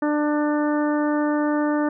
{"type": "harmonic tone", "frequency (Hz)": 297.5, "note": "D4", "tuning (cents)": 22, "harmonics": [1, 2, 3, 4, 5, 6], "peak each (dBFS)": [-20, -26, -30, -32, -34, -36], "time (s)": [0.02, 1.89], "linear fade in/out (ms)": 5, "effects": []}